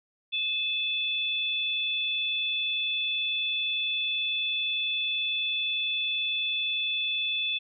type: tone pair together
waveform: sine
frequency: 2601 / 3472 Hz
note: E7 / A7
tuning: -24 / -24 cents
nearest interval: perfect fourth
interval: 500 cents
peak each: -30 / -28 dBFS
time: 0.32-7.59 s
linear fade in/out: 20 ms
effects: none